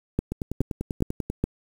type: two click trains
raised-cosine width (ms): 3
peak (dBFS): -15 / -9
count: 11 / 4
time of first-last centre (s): 0.32-1.3 / 0.19-1.44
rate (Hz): 10.2 / 2.4
effects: 7-bit